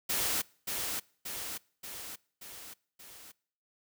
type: noise with echo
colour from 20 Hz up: white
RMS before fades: -31 dBFS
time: 0.09-0.42 s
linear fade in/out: 10 ms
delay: 580 ms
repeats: 5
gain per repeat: -4 dB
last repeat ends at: 3.32 s
effects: noise-tail reverb RT60 0.6 s tail -25 dB re dry